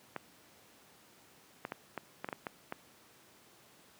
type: clicks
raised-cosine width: 0.5 ms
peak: -22 dBFS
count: 9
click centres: 0.163 / 1.651 / 1.721 / 1.977 / 2.245 / 2.288 / 2.328 / 2.468 / 2.724 s
effects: pink hiss -61 dBFS RMS until 3.99 s + high-pass 150 Hz 12 dB/octave